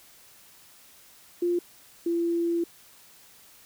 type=tone pair in turn; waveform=sine; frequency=349.2 / 339.5 Hz; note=F4 / F4; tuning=0 / -49 cents; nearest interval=unison; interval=49 cents; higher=first; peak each=-22 / -23 dBFS; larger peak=first; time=1.42-1.59 / 2.06-2.64 s; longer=second; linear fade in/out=5 ms; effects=white hiss -54 dBFS RMS until 3.65 s